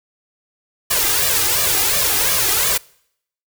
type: noise with flanger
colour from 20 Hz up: white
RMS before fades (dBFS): -17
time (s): 0.9-2.78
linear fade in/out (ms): 10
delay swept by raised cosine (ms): 1.7 to 2.5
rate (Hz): 2.8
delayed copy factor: +0.85
effects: noise-tail reverb RT60 0.7 s tail -25 dB re dry